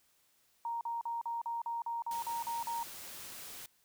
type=tone bursts; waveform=sine; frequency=932.3 Hz; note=A#5; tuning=in tune; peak=-34 dBFS; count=11; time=0.65-2.83 s; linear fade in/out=2 ms; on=160 ms; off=42 ms
type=noise; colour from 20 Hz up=white; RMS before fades=-47 dBFS; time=2.11-3.66 s; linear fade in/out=2 ms
effects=white hiss -71 dBFS RMS until 3.84 s